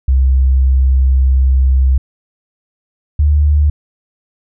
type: tone pair in turn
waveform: sine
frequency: 65.6 / 73.87 Hz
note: C2 / D2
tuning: +5 / +11 cents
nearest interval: major second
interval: 206 cents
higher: second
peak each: -7 dBFS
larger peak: neither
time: 0.08-1.98 / 3.19-3.7 s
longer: first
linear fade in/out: 5 ms
effects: none